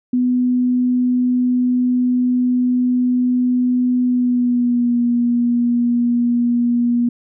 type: tone with pitch glide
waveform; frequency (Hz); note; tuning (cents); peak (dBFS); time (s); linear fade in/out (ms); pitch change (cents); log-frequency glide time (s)
sine; 249 to 239.7; B3 to A#3; +14 to +48; -13; 0.13-7.09; 5; -66; 4.04-4.98
effects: none